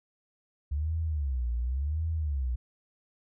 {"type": "tone with vibrato", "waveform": "sine", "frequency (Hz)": 69.3, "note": "C#2", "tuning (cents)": 0, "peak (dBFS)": -27, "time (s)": [0.71, 2.56], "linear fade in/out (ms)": 10, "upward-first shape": "sine", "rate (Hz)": 0.91, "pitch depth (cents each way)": 280, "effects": []}